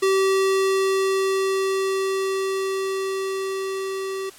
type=tone with level ramp; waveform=square; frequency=385.3 Hz; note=G4; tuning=30 cents flat; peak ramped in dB=-17 to -27 dBFS; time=0.02-4.3 s; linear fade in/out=10 ms; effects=white hiss -46 dBFS RMS until 4.38 s + low-pass 11000 Hz 12 dB/octave